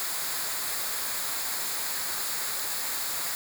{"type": "noise with comb filter", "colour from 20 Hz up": "white", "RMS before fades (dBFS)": -31, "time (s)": [0, 3.35], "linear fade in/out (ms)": 0, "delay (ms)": 0.34, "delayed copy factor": -0.55, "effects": []}